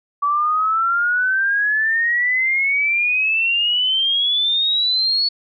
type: exponential sweep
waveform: sine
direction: up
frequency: 1142 to 4435 Hz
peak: -15 dBFS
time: 0.22-5.29 s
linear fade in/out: 10 ms
effects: none